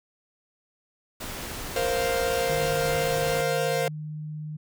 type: noise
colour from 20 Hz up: pink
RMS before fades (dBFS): -35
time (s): 1.2-3.42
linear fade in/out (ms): 10
type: chord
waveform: 45% pulse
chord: Bb suspended second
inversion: none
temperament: equal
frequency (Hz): 466.2 / 523.3 / 698.5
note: Bb4 / C5 / F5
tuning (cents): 0 / 0 / 0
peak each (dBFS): -28 / -27 / -30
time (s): 1.76-3.88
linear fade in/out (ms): 2
type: tone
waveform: sine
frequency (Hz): 152.8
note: D#3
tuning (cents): -31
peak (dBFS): -32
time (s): 2.49-4.57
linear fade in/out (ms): 10
effects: none